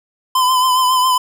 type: tone with vibrato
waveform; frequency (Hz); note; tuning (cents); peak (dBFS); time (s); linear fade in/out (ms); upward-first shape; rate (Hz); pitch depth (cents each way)
square; 1019; C6; -46; -12; 0.35-1.18; 5; triangle; 7.3; 44
effects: none